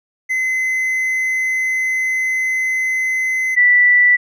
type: tone pair in turn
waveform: triangle / sine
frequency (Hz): 2045 / 1968.3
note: C7 / B6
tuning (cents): -40 / -6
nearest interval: minor second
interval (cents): 66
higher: first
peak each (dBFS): -14 / -8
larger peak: second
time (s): 0.29-3.56 / 3.56-4.17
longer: first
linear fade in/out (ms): 20
effects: none